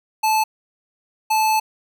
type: tone pair in turn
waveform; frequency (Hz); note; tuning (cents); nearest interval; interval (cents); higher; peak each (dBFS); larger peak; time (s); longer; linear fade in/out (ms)
square; 871 / 871; A5 / A5; -18 / -18; unison; 0; neither; -16; neither; 0.23-0.44 / 1.3-1.6; second; 10
effects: none